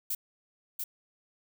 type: noise with echo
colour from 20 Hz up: violet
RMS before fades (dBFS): -32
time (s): 0.1-0.15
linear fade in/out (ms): 5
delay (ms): 690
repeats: 1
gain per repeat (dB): -3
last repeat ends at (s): 0.84
effects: none